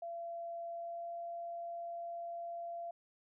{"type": "tone with pitch glide", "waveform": "sine", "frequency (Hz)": [680, 684.3], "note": ["F5", "F5"], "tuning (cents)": [-46, -35], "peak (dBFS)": -40, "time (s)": [0.02, 2.91], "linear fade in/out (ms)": 5, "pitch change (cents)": 11, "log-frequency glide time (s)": [0.68, 1.12], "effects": []}